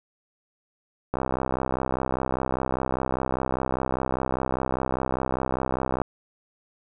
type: click train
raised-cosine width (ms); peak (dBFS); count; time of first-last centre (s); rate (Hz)
1; -11; 318; 1.14-6.017; 65
effects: none